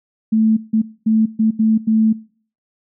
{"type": "tone bursts at uneven times", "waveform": "sine", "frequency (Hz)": 220, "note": "A3", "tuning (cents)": 0, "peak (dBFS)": -11, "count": 6, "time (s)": [[0.32, 0.57], [0.73, 0.82], [1.06, 1.26], [1.39, 1.51], [1.59, 1.78], [1.87, 2.13]], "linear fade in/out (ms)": 10, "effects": ["noise-tail reverb RT60 0.5 s tail -22 dB re dry"]}